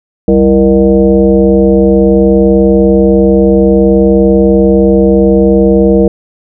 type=tone with frequency modulation; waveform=sine; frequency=332.2 Hz; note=E4; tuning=13 cents sharp; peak=-3 dBFS; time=0.28-6.08 s; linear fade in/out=2 ms; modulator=137 Hz; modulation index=1.6; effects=none